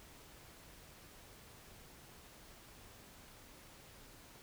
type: silence
effects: pink hiss -58 dBFS RMS until 4.42 s